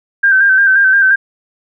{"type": "tone with vibrato", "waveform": "sine", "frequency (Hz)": 1568, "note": "G6", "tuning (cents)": 0, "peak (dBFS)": -6, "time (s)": [0.23, 1.16], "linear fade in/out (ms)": 10, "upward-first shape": "square", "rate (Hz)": 5.7, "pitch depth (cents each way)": 38, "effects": []}